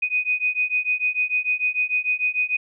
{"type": "beating tone pair", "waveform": "sine", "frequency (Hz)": [2489, 2495.7], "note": ["D#7", "D#7"], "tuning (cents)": [0, 5], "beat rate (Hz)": 6.7, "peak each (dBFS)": [-23, -23], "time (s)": [0.02, 2.57], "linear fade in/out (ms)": 10, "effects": []}